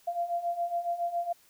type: beating tone pair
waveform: sine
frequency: 686 / 693.2 Hz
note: F5 / F5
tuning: -31 / -13 cents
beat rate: 7.2 Hz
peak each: -34 / -30 dBFS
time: 0.07-1.33 s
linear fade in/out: 10 ms
effects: white hiss -62 dBFS RMS until 1.49 s